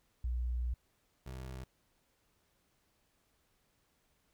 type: tone pair in turn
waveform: sine / 25% pulse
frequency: 60.6 / 64.46 Hz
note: B1 / C2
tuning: -32 / -25 cents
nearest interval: minor second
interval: 107 cents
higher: second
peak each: -32 / -39 dBFS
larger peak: first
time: 0.24-0.74 / 1.26-1.64 s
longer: first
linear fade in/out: 5 ms
effects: pink hiss -75 dBFS RMS until 4.33 s